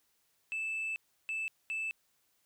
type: tone bursts at uneven times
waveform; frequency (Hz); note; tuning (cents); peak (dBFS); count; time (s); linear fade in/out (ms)
sine; 2633; E7; -3; -31; 3; 0.52-0.96 / 1.29-1.48 / 1.7-1.91; 0
effects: tanh soft clip ceiling -32 dBFS + white hiss -74 dBFS RMS until 2.45 s